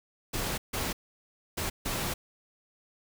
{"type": "noise bursts at uneven times", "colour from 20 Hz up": "pink", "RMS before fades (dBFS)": -32, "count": 4, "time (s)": [[0.33, 0.58], [0.73, 0.93], [1.57, 1.7], [1.85, 2.14]], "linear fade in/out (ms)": 10, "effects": []}